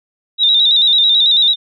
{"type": "tone with vibrato", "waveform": "sine", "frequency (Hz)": 3729, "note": "A#7", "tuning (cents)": 0, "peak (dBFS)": -8, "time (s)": [0.38, 1.56], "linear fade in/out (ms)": 50, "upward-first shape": "square", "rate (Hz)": 9.1, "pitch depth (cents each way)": 56, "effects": []}